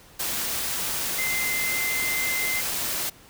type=tone in noise; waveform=sine; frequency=2075 Hz; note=C7; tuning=15 cents flat; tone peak=-26 dBFS; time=1.18-2.61 s; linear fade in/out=10 ms; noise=white; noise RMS=-28 dBFS; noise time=0.19-3.1 s; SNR=-1 dB; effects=pink hiss -51 dBFS RMS until 3.29 s